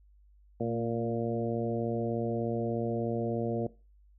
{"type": "harmonic tone with a mistuned harmonic", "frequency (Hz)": 116.54, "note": "A#2", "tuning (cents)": 0, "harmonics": [1, 2, 3, 4, 5, 6], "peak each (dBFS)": [-36, -33, -36, -34, -37, -41], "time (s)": [0.6, 3.67], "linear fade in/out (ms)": 5, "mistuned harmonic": 2, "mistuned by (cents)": -24, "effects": ["noise-tail reverb RT60 0.3 s tail -19 dB re dry", "added 50 Hz sine -57 dBFS peak until 4.18 s"]}